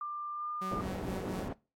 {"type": "tone with pitch glide", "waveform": "sine", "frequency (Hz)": [1190, 1205.9], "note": ["D6", "D6"], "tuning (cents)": [22, 45], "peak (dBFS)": -35, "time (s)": [0.01, 0.81], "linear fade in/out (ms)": 2, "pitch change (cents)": 23, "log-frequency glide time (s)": [0.32, 0.5]}
{"type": "tone with tremolo", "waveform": "sawtooth", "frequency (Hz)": 188.1, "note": "F#3", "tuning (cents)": 29, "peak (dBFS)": -34, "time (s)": [0.61, 1.49], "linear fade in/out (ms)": 10, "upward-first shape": "sine", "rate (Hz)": 4.3, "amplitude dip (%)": 50}
{"type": "low-pass noise", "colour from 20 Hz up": "white", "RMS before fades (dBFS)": -38, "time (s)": [0.71, 1.53], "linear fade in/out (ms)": 5, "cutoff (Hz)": 470, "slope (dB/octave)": 12}
{"effects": ["noise-tail reverb RT60 0.3 s tail -21 dB re dry", "AAC 64 kbps"]}